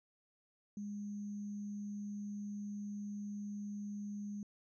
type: tone with sample-and-hold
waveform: sine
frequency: 205.1 Hz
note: G#3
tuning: 21 cents flat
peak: -40 dBFS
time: 0.77-4.43 s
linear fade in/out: 2 ms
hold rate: 6300 Hz
effects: resampled to 24000 Hz